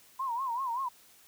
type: tone with vibrato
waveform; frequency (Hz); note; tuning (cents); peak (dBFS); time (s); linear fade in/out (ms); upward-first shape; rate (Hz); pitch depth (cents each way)
sine; 1000; B5; +21; -30; 0.19-0.89; 10; sine; 5.2; 150
effects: white hiss -59 dBFS RMS until 1.27 s